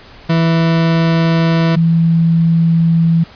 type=tone pair in turn; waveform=40% pulse / sine; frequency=164.81 / 165.55 Hz; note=E3 / E3; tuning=0 / +8 cents; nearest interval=unison; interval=8 cents; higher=second; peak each=-9 / -8 dBFS; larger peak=second; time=0.29-1.76 / 1.76-3.24 s; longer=second; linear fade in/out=10 ms; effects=pink hiss -39 dBFS RMS until 3.35 s + resampled to 11025 Hz